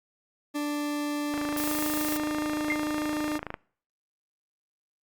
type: tone with pitch glide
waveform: 40% pulse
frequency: 293.7 to 302 Hz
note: D4 to D4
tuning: 0 to +48 cents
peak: -27 dBFS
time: 0.54-3.39 s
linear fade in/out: 20 ms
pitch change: +48 cents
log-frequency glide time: 1.48-1.78 s
type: click train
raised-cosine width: 0.5 ms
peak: -18 dBFS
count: 60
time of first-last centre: 1.34-3.541 s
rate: 26.8 Hz
type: noise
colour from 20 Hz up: blue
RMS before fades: -33 dBFS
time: 1.57-2.17 s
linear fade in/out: 0 ms
type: tone with exponential decay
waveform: sine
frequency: 2102 Hz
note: C7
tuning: 7 cents sharp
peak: -23 dBFS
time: 2.7-2.86 s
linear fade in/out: 1 ms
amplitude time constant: 34 ms
effects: noise-tail reverb RT60 0.5 s tail -24 dB re dry + Opus 48 kbps